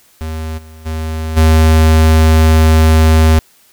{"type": "tone with level steps", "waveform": "square", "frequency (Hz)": 79.4, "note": "D#2", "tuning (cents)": 36, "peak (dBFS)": [-20, -34, -18, -6], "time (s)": [0.21, 3.39], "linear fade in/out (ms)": 0, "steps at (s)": [0.57, 0.85, 1.36], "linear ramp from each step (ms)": 20, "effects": ["white hiss -49 dBFS RMS until 3.72 s"]}